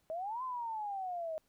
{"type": "exponential two-way sweep", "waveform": "sine", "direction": "up then down", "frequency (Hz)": [622, 1046.5, 622], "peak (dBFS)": -36, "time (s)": [0.1, 1.38], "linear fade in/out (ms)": 0, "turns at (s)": 0.43, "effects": ["pink hiss -75 dBFS RMS until 1.48 s"]}